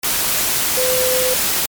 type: tone in noise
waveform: sine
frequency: 509 Hz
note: C5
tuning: 48 cents flat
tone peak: -17 dBFS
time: 0.77-1.34 s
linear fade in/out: 5 ms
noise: white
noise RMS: -18 dBFS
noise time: 0.03-1.66 s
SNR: -2 dB
effects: MP3 96 kbps